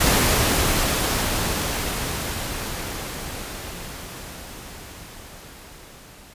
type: noise with level ramp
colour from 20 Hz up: pink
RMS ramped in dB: -17 to -46 dBFS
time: 0-6.34 s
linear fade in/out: 10 ms
effects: resampled to 32000 Hz